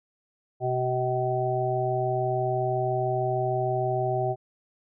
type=harmonic tone; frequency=126.7 Hz; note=B2; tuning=45 cents sharp; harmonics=1 / 3 / 5 / 6; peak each=-29 / -29 / -29 / -29 dBFS; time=0.6-4.36 s; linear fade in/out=50 ms; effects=none